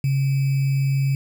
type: tone with sample-and-hold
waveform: sine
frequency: 136.5 Hz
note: C#3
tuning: 26 cents flat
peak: -17 dBFS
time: 0.04-1.15 s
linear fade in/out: 2 ms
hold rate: 2450 Hz
effects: none